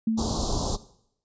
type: tone with exponential decay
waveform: sine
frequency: 223.2 Hz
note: A3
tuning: 25 cents sharp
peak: -19 dBFS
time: 0.07-0.63 s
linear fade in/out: 5 ms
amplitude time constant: 120 ms
type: band-stop noise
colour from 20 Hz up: pink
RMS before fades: -27 dBFS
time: 0.17-0.77 s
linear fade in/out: 20 ms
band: 1100 to 3800 Hz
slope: 48 dB/octave
effects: noise-tail reverb RT60 0.7 s tail -17 dB re dry + resampled to 16000 Hz